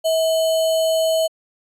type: tone with sample-and-hold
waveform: sine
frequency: 646 Hz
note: E5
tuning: 35 cents flat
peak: -15 dBFS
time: 0.04-1.28 s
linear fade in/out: 20 ms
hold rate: 3675 Hz
effects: resampled to 32000 Hz